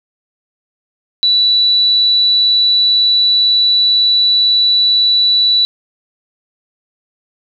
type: tone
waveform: sine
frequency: 3951 Hz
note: B7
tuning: in tune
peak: -8 dBFS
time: 1.23-5.65 s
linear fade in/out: 0 ms
effects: none